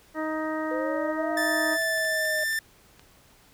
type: harmonic tone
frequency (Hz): 312.9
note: D#4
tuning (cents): +10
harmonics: 1 / 2 / 3 / 4 / 5 / 6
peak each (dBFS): -30 / -32 / -37 / -36 / -42 / -37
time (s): 0.14-1.78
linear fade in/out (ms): 50
type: exponential two-way sweep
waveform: sine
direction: up then down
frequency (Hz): 500 to 682 to 617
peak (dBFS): -29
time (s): 0.71-2.44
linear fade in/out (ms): 5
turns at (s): 1.32
type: tone with pitch glide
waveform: 45% pulse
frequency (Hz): 1759 to 1780.5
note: A6 to A6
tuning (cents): -1 to +20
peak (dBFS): -25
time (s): 1.37-2.59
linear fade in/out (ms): 2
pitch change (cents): +21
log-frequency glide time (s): 1.98-2.28
type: clicks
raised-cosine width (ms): 0.2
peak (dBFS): -31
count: 9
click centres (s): 1.735 / 1.819 / 1.979 / 2.05 / 2.253 / 2.388 / 2.424 / 2.527 / 2.995
effects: pink hiss -57 dBFS RMS until 3.53 s

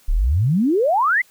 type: exponential sweep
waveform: sine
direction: up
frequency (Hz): 30.87 to 2123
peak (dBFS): -14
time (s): 0.08-1.22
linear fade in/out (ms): 10
effects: white hiss -54 dBFS RMS until 1.3 s

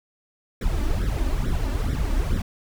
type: noise with flanger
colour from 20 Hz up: brown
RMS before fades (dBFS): -23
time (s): 0.61-2.42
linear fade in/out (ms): 5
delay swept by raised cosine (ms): 0.53 to 3.43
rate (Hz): 2.3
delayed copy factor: +0.9
effects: none

